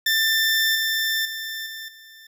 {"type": "tone with level steps", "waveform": "20% pulse", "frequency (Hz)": 1782, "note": "A6", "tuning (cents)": 22, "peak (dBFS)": [-13, -16, -24, -28, -39], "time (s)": [0.06, 2.27], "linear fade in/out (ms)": 5, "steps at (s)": [0.75, 1.25, 1.66, 1.88], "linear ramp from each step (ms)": 5, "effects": []}